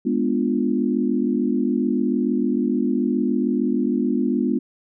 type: chord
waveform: sine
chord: G# diminished seventh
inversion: none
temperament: equal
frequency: 207.7 / 246.9 / 293.7 / 349.2 Hz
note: G#3 / B3 / D4 / F4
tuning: 0 / 0 / 0 / 0 cents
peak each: -24 / -21 / -25 / -26 dBFS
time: 0.05-4.59 s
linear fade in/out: 10 ms
effects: none